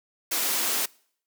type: high-pass noise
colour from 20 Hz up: white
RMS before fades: -26 dBFS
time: 0.31-0.86 s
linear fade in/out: 10 ms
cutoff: 220 Hz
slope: 48 dB/octave
effects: noise-tail reverb RT60 0.6 s tail -25 dB re dry